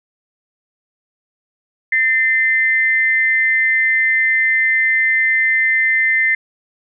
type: tone pair together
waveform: sine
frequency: 1800 / 2071 Hz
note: A6 / C7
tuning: +39 / -18 cents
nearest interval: major second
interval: 243 cents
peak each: -16 / -14 dBFS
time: 1.92-6.35 s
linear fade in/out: 5 ms
effects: none